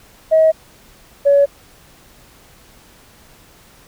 sine tone pair in turn, 637 / 564.7 Hz, D#5 / C#5, +41 / +32 cents, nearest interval major second, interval 209 cents, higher first, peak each -7 dBFS, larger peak neither, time 0.31-0.52 / 1.25-1.46 s, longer neither, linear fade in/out 20 ms, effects tanh soft clip ceiling -3 dBFS + pink hiss -47 dBFS RMS until 3.87 s

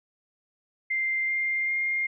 sine tone with pitch steps, 2093 / 2106 / 2120 Hz, C7 / C7 / C7, 0 / +11 / +22 cents, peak -24 dBFS, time 0.9-2.07 s, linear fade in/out 10 ms, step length 390 ms, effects none

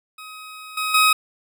20% pulse tone with level steps, 1265 Hz, D#6, 28 cents sharp, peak -31 / -17 / -8 dBFS, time 0.18-1.13 s, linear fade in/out 5 ms, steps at 0.77 / 0.94 s, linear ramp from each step 5 ms, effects none

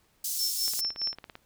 pink high-pass noise, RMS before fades -32 dBFS, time 0.24-0.81 s, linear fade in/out 5 ms, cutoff 5200 Hz, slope 24 dB/octave
sine tone with tremolo, 5360 Hz, E8, 28 cents sharp, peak -26 dBFS, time 0.39-1.15 s, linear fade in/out 2 ms, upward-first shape sine, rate 4.9 Hz, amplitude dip 95%
click train, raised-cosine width 0.3 ms, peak -26 dBFS, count 13, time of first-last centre 0.68-1.354 s, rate 17.8 Hz
effects pink hiss -67 dBFS RMS until 1.45 s

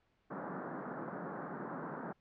pink band-pass noise, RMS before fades -43 dBFS, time 0.3-2.13 s, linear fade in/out 10 ms, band 150 to 1600 Hz, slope 48 dB/octave, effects pink hiss -75 dBFS RMS until 2.2 s + low-pass 3000 Hz 12 dB/octave

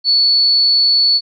sine tone, 4435 Hz, C#8, in tune, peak -9 dBFS, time 0.04-1.21 s, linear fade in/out 50 ms, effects none

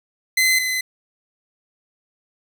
sawtooth tone pair in turn, 2047 / 2032 Hz, C7 / B6, -38 / +49 cents, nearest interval unison, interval 13 cents, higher first, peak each -11 / -17 dBFS, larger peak first, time 0.37-0.59 / 0.59-0.81 s, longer neither, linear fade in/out 5 ms, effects none

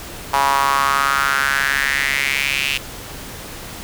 sawtooth tone with high-pass filter sweep, 138.59 Hz, C#3, in tune, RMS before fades -18 dBFS, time 0.33-2.78 s, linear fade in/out 10 ms, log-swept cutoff 910 to 2700 Hz, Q 4.8, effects pink hiss -33 dBFS RMS until 3.83 s

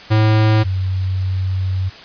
square / sine tone pair in turn, 108.6 / 93.98 Hz, A2 / F#2, -22 / +28 cents, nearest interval minor third, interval 250 cents, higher first, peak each -11 / -16 dBFS, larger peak first, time 0.1-0.64 / 0.64-1.9 s, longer second, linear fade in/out 20 ms, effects white hiss -37 dBFS RMS until 2.04 s + resampled to 11025 Hz

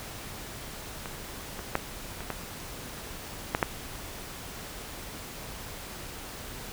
clicks, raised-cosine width 0.5 ms, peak -22 / -22 / -9 / -23 / -16 / -9 / -7 dBFS, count 7, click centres 1.058 / 1.592 / 1.754 / 2.206 / 2.303 / 3.549 / 3.628 s, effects pink hiss -41 dBFS RMS until 6.72 s

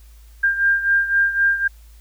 sine beating tone pair, 1597 / 1600.9 Hz, G6 / G6, +32 / +36 cents, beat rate 3.9 Hz, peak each -16 / -21 dBFS, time 0.43-1.68 s, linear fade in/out 10 ms, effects added 55 Hz sine -42 dBFS peak until 2 s + white hiss -56 dBFS RMS until 2 s

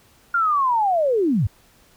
sine linear sweep, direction down, 1417 to 81 Hz, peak -16 dBFS, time 0.34-1.47 s, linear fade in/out 5 ms, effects pink hiss -55 dBFS RMS until 1.96 s

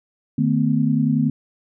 sine tone cluster, 152.5 / 223.4 / 253.8 Hz, D#3 / A3 / B3, -34 / +27 / +47 cents, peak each -20 dBFS, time 0.38-1.3 s, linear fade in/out 5 ms, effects none

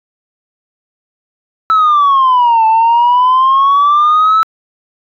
sine exponential two-way sweep, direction down then up, 1318.5 to 879 to 1318.5 Hz, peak -4 dBFS, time 1.7-4.43 s, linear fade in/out 0 ms, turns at 2.66 s, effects tanh soft clip ceiling -4 dBFS

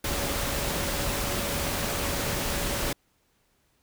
sine tone in noise, 566 Hz, C#5, 36 cents sharp, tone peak -38 dBFS, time 0.04-2.93 s, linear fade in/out 5 ms, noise pink, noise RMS -29 dBFS, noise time 0.04-2.93 s, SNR -12 dB, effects pink hiss -69 dBFS RMS until 3.82 s

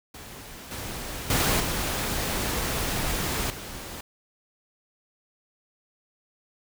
pink noise with level steps, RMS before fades -42 / -35 / -23 / -28 / -38 dBFS, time 0.14-4.01 s, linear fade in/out 5 ms, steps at 0.71 / 1.3 / 1.6 / 3.5 s, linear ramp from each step 2 ms, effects none

